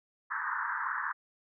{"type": "band-pass noise", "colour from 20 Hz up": "white", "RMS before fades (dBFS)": -34, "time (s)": [0.3, 1.13], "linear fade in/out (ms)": 20, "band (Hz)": [910, 1800], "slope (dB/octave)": 96, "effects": []}